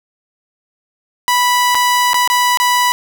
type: tone with dropouts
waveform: sawtooth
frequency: 985 Hz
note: B5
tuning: 5 cents flat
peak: -7 dBFS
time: 1.28-2.92 s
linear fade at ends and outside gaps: 0 ms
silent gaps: 1.747-1.752 / 2.133-2.143 / 2.276-2.3 / 2.573-2.6 s
effects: none